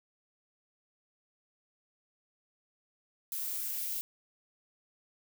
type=noise with high-pass filter sweep; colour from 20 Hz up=violet; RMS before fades=-36 dBFS; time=3.32-4.01 s; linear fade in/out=0 ms; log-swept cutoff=710 to 2900 Hz; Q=1.5; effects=none